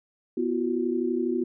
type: chord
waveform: sine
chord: B suspended fourth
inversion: none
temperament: equal with one note detuned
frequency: 246.9 / 337.7 / 370 Hz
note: B3 / E4 / F#4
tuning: 0 / +42 / 0 cents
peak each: -28 dBFS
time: 0.37-1.44 s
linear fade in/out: 5 ms
effects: none